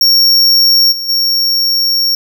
square tone with level steps, 5520 Hz, F8, 21 cents flat, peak -6 / -18 / -10 dBFS, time 0.01-2.15 s, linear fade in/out 2 ms, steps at 0.91 / 1.08 s, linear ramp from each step 20 ms, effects none

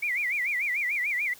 sine tone with vibrato, 2176 Hz, C#7, 33 cents flat, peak -25 dBFS, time 0.02-1.34 s, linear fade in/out 10 ms, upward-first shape sine, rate 6.8 Hz, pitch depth 200 cents each way, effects white hiss -51 dBFS RMS until 1.39 s

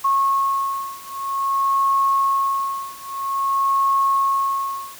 sine beating tone pair, 1093 / 1093.51 Hz, C#6 / C#6, -25 / -24 cents, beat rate 0.51 Hz, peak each -21 / -20 dBFS, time 0.04-4.95 s, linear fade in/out 10 ms, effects white hiss -41 dBFS RMS until 4.99 s

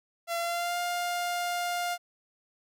sawtooth tone with pitch glide, 680 to 704 Hz, F5 to F5, -46 to +14 cents, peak -25 dBFS, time 0.27-1.98 s, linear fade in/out 50 ms, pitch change +60 cents, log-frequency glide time 0.38-0.78 s, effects none

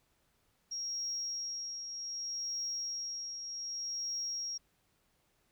sine tone with tremolo, 5600 Hz, F8, 4 cents sharp, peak -33 dBFS, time 0.71-4.58 s, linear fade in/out 10 ms, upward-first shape triangle, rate 0.65 Hz, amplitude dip 55%, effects tanh soft clip ceiling -30 dBFS + pink hiss -74 dBFS RMS until 5.51 s

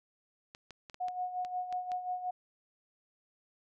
clicks, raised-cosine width 0.2 ms, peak -30 dBFS, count 8, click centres 0.549 / 0.707 / 0.898 / 0.944 / 1.084 / 1.449 / 1.726 / 1.918 s
sine tone with tremolo, 728 Hz, F#5, 28 cents flat, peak -31 dBFS, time 1-2.31 s, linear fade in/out 10 ms, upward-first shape sine, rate 5.6 Hz, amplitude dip 65%
effects none

